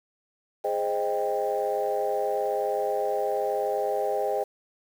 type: chord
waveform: sine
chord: Ab major seventh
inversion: none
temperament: equal with one note detuned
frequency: 415.3 / 523.3 / 622.3 / 790.8 Hz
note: Ab4 / C5 / Eb5 / G5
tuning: 0 / 0 / 0 / +15 cents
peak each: -29 dBFS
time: 0.64-4.44 s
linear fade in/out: 10 ms
effects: tanh soft clip ceiling -16 dBFS + 8-bit